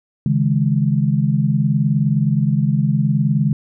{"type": "chord", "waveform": "sine", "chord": "C# suspended second", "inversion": "none", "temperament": "equal with one note detuned", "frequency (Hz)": [138.59, 157.92, 207.7], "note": ["C#3", "D#3", "G#3"], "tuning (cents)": [0, 26, 0], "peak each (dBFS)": [-17, -18, -19], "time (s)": [0.26, 3.53], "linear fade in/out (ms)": 2, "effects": []}